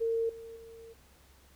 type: tone with level steps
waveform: sine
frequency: 456.1 Hz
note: A#4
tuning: 38 cents flat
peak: -27 / -43 / -47 dBFS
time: 0-0.94 s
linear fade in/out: 20 ms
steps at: 0.29 / 0.56 s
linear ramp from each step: 5 ms
effects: added 67 Hz sine -62 dBFS peak until 1.55 s + pink hiss -62 dBFS RMS until 1.55 s